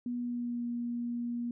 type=tone with pitch glide; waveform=sine; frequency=243.1 to 238.6 Hz; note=B3 to A#3; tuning=-27 to +41 cents; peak=-32 dBFS; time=0.06-1.51 s; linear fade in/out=2 ms; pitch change=-32 cents; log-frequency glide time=0.16-0.66 s; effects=none